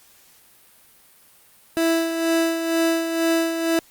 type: tone with tremolo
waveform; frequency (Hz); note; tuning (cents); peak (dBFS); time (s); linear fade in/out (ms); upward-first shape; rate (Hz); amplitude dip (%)
30% pulse; 329.6; E4; 0; -14; 1.77-3.79; 0; sine; 2.1; 55
effects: white hiss -53 dBFS RMS until 3.9 s + Opus 48 kbps